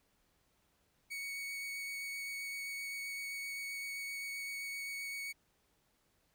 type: tone with vibrato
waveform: 40% pulse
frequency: 2230 Hz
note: C#7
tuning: 10 cents sharp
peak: -39 dBFS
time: 1.1-5.33 s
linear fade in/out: 20 ms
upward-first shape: triangle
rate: 7.7 Hz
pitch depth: 10 cents each way
effects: pink hiss -75 dBFS RMS until 6.34 s